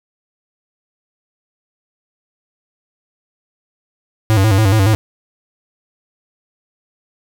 square tone with vibrato, 102.9 Hz, G#2, 16 cents flat, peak -10 dBFS, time 4.3-4.95 s, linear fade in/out 0 ms, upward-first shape square, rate 7.1 Hz, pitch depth 110 cents each way, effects none

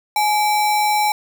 sine tone with sample-and-hold, 842 Hz, G#5, 24 cents sharp, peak -14 dBFS, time 0.16-1.12 s, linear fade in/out 2 ms, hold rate 3150 Hz, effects none

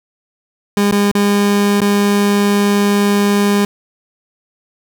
30% pulse tone with dropouts, 203.2 Hz, G#3, 38 cents flat, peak -8 dBFS, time 0.77-3.65 s, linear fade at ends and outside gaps 2 ms, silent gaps 0.913-0.923 / 1.115-1.151 / 1.805-1.816 s, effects none

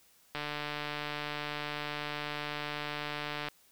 click train, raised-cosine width 0.3 ms, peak -20 dBFS, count 465, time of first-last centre 0.35-3.485 s, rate 148 Hz, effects white hiss -64 dBFS RMS until 3.71 s

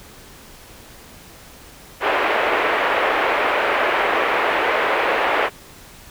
pink band-pass noise, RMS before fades -19 dBFS, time 2-5.5 s, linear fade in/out 50 ms, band 420 to 2500 Hz, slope 24 dB/octave, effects pink hiss -43 dBFS RMS until 6.1 s

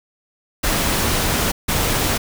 pink noise bursts at uneven times, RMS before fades -19 dBFS, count 2, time 0.63-1.52 / 1.68-2.18 s, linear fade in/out 10 ms, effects none

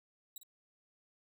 5% pulse tone with echo, 3862 Hz, B7, 39 cents flat, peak -36 dBFS, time 0.36-0.38 s, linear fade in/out 2 ms, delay 52 ms, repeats 1, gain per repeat -10 dB, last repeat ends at 0.432 s, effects none

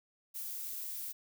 violet noise, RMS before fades -41 dBFS, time 0.34-1.13 s, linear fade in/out 20 ms, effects none

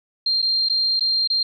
sine tone with dropouts, 4186 Hz, C8, in tune, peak -17 dBFS, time 0.26-1.43 s, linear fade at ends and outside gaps 5 ms, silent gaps 0.419-0.425 / 0.687-0.697 / 0.996-1.007 / 1.275-1.3 s, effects none

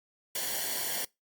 white noise with comb filter, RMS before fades -33 dBFS, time 0.35-1.05 s, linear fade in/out 5 ms, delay 0.79 ms, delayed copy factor -0.7, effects noise-tail reverb RT60 0.2 s tail -24 dB re dry + Opus 48 kbps

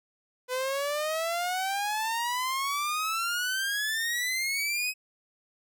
sawtooth exponential sweep, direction up, 498.9 to 2554 Hz, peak -24 dBFS, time 0.48-4.94 s, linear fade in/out 50 ms, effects none

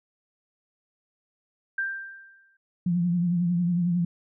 sine tone with exponential decay, 1579 Hz, G6, 12 cents sharp, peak -23 dBFS, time 1.78-2.57 s, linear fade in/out 5 ms, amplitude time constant 170 ms
sine tone with vibrato, 174.61 Hz, F3, in tune, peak -21 dBFS, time 2.86-4.05 s, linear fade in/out 5 ms, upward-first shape triangle, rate 11 Hz, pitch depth 63 cents each way
effects none

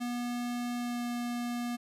square tone with pitch glide, 242.2 to 240.5 Hz, B3 to B3, -34 to -46 cents, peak -33 dBFS, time 0-1.77 s, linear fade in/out 20 ms, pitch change -12 cents, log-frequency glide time 0.76-1.04 s, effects resampled to 32000 Hz + 12-bit

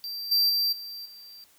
square tone with level steps, 4699 Hz, D8, in tune, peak -33 / -20 / -23 / -37 / -45 dBFS, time 0.04-1.44 s, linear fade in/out 0 ms, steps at 0.31 / 0.49 / 0.72 / 1.05 s, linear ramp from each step 10 ms, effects white hiss -60 dBFS RMS until 1.58 s

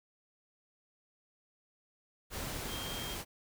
sine tone in noise, 3204 Hz, G7, 37 cents sharp, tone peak -43 dBFS, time 2.67-3.17 s, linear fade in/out 50 ms, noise pink, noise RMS -40 dBFS, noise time 2.3-3.25 s, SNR -6 dB, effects none

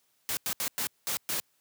white noise bursts at uneven times, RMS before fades -31 dBFS, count 6, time 0.29-0.37 / 0.46-0.53 / 0.6-0.68 / 0.78-0.87 / 1.07-1.17 / 1.29-1.4 s, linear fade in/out 0 ms, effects white hiss -71 dBFS RMS until 1.6 s + high-pass 80 Hz 12 dB/octave

